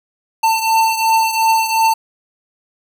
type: beating tone pair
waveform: square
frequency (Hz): 894 / 896.8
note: A5 / A5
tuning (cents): +27 / +33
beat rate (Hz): 2.8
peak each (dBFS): -14 / -19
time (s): 0.43-1.94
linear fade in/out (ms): 10
effects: none